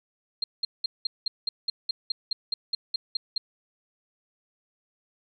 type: tone bursts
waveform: sine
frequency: 4196 Hz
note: C8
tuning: 4 cents sharp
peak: -23 dBFS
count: 15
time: 0.42-3.38 s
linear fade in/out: 5 ms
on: 20 ms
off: 190 ms
effects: none